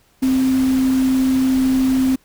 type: tone in noise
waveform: sine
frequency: 261.6 Hz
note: C4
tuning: in tune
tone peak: -13 dBFS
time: 0.22-2.16 s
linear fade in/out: 10 ms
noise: pink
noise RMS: -31 dBFS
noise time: 0.22-2.16 s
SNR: +15 dB
effects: pink hiss -57 dBFS RMS until 2.24 s